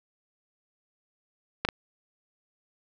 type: clicks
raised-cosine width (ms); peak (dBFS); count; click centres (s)
0.3; -9; 2; 1.65 / 1.688
effects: none